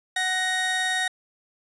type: tone pair together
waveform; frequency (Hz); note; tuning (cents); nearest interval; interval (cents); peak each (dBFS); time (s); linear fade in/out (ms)
30% pulse; 744.3 / 1870; F#5 / A#6; +10 / +5; octave + major third; 1595; -26 / -21; 0.16-1.08; 5
effects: resampled to 22050 Hz